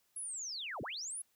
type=linear two-way sweep; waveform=sine; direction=down then up; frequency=11000 to 65.41 to 11000 Hz; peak=-39 dBFS; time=0.16-1.22 s; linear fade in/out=5 ms; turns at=0.82 s; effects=white hiss -75 dBFS RMS until 1.35 s